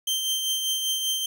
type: tone with tremolo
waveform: sawtooth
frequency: 3136 Hz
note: G7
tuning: in tune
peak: -19 dBFS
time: 0.07-1.26 s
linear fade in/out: 5 ms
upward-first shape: triangle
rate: 5.1 Hz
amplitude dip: 45%
effects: none